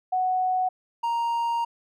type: tone pair in turn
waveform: sine / triangle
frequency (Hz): 741 / 933.6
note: F#5 / A#5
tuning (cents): +2 / +2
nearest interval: major third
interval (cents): 400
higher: second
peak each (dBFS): -21 / -21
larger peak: neither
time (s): 0.12-0.69 / 1.03-1.65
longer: second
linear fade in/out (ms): 10
effects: none